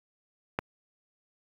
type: click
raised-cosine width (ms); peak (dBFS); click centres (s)
0.5; -12; 0.589
effects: high-pass 60 Hz 12 dB/octave + 8-bit